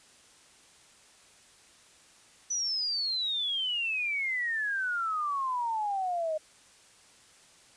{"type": "exponential sweep", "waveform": "sine", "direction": "down", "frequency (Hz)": [6000, 612], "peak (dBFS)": -28, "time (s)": [2.5, 6.38], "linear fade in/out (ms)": 10, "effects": ["white hiss -58 dBFS RMS until 7.76 s", "resampled to 22050 Hz"]}